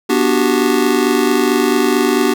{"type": "chord", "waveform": "square", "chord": "G major seventh", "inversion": "first", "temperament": "just", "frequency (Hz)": [245, 294, 367.5, 392], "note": ["B3", "D4", "F#4", "G4"], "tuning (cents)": [-14, 2, -12, 0], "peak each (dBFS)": -18, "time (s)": [0.09, 2.34], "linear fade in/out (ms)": 10, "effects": []}